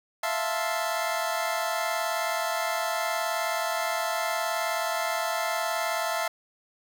25% pulse chord, F major seventh, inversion third, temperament equal, 659.3 / 698.5 / 880 / 1046.5 Hz, E5 / F5 / A5 / C6, 0 / 0 / 0 / 0 cents, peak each -26 / -29 / -29 / -32 dBFS, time 0.23-6.28 s, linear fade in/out 5 ms, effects none

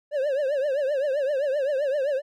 triangle tone with vibrato, 559 Hz, C#5, 14 cents sharp, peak -20 dBFS, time 0.11-2.22 s, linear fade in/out 50 ms, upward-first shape triangle, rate 7.7 Hz, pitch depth 160 cents each way, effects none

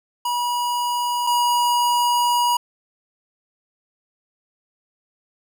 square tone pair in turn, 968 / 964.5 Hz, B5 / B5, -35 / -41 cents, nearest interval unison, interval 6 cents, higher first, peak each -21 / -17 dBFS, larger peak second, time 0.25-1.27 / 1.27-2.57 s, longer second, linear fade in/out 5 ms, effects none

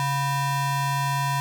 square ring-modulated tone, 422.8 Hz, G#4, 31 cents sharp, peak -20 dBFS, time 0-1.4 s, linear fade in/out 0 ms, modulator 561 Hz, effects none

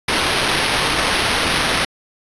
white noise with sample-and-hold, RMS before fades -18 dBFS, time 0.08-1.85 s, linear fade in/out 5 ms, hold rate 7350 Hz, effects resampled to 24000 Hz

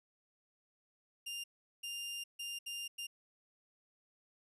sawtooth tone bursts at uneven times, 2800 Hz, F7, 4 cents sharp, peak -37 dBFS, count 5, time 1.26-1.44 / 1.83-2.24 / 2.39-2.59 / 2.66-2.88 / 2.98-3.07 s, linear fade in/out 10 ms, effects resampled to 32000 Hz

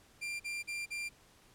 40% pulse tone bursts, 2381 Hz, D7, 23 cents sharp, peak -36 dBFS, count 4, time 0.21-1.093 s, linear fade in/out 20 ms, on 190 ms, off 41 ms, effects pink hiss -63 dBFS RMS until 1.54 s + low-pass 12000 Hz 12 dB/octave

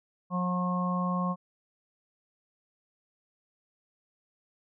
harmonic tone, 180 Hz, F#3, 47 cents flat, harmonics 1 / 3 / 4 / 5 / 6, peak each -28 / -38 / -40 / -43 / -32 dBFS, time 0.3-1.36 s, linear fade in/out 50 ms, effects none

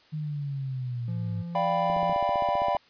sine linear sweep, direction down, 155.56 to 103 Hz, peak -29 dBFS, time 0.12-1.43 s, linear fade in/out 20 ms
triangle tone with pitch glide, 171.2 to 172.79 Hz, F3 to F3, -34 to -18 cents, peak -31 dBFS, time 1.08-2.13 s, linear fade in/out 2 ms, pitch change +16 cents, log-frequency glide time 1.88-1.94 s
triangle chord, G dominant seventh, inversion second, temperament equal, 587.3 / 698.5 / 784 / 987.8 Hz, D5 / F5 / G5 / B5, 0 / 0 / 0 / 0 cents, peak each -27 dBFS, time 1.55-2.77 s, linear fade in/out 2 ms
click train, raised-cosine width 2 ms, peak -25 dBFS, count 14, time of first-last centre 1.9-2.75 s, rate 15.3 Hz
effects white hiss -58 dBFS RMS until 2.89 s + resampled to 11025 Hz

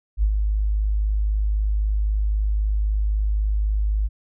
sine tone with ADSR envelope, 51.91 Hz, G#1, in tune, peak -14 dBFS, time 0.17-4.09 s, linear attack 58 ms, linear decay 73 ms, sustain -4 dB, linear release 32 ms, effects none

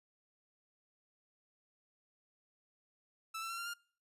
sawtooth tone with pitch steps, 1318.5 / 1340 / 1361.8 / 1384.1 / 1406.6 Hz, E6 / E6 / F6 / F6 / F6, 0 / +28 / -44 / -16 / +12 cents, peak -36 dBFS, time 3.34-3.74 s, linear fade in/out 10 ms, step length 80 ms, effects noise-tail reverb RT60 0.5 s tail -25 dB re dry + resampled to 32000 Hz

